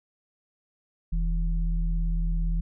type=tone pair together; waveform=sine; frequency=41.16 / 164.81 Hz; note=E1 / E3; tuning=-2 / 0 cents; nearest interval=2 octaves; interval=2402 cents; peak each=-23 / -32 dBFS; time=1.12-2.61 s; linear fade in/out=10 ms; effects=none